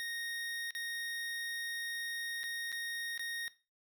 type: tone with dropouts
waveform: 25% pulse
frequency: 1861 Hz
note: A#6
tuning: 3 cents flat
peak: -34 dBFS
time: 0-3.48 s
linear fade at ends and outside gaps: 0 ms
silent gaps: 0.707-0.75 / 2.433-2.439 / 2.719-2.726 / 3.177-3.194 s
effects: noise-tail reverb RT60 0.3 s tail -17 dB re dry